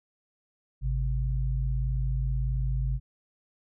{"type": "tone pair together", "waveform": "sine", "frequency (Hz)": [51.59, 130], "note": ["G#1", "C3"], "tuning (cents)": [-11, -11], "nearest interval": "octave + major third", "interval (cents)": 1600, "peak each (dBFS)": [-26, -30], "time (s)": [0.81, 3], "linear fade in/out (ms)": 50, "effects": []}